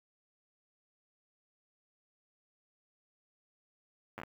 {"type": "slowing click train", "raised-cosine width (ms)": 0.5, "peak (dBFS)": -27, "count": 5, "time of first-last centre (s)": [4.18, 4.234], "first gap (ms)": 9, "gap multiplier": 1.28, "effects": ["high-pass 60 Hz 12 dB/octave", "9-bit"]}